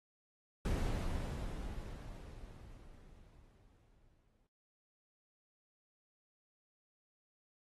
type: noise with exponential decay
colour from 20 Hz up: brown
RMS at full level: -33 dBFS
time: 0.65-4.47 s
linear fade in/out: 2 ms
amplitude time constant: 830 ms
effects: noise-tail reverb RT60 0.6 s tail -26 dB re dry + AAC 32 kbps